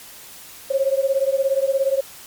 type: beating tone pair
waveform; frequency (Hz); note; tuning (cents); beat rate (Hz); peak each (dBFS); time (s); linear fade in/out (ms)
sine; 535 / 552; C5 / C#5; +38 / -7; 17; -19 / -20; 0.7-2.01; 10
effects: white hiss -41 dBFS RMS until 2.26 s + MP3 96 kbps